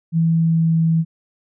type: tone with pitch glide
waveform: sine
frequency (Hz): 164.3 to 163.17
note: E3 to E3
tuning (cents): -5 to -17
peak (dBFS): -13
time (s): 0.12-1.05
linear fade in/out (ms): 50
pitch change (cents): -12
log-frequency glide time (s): 0.35-0.76
effects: none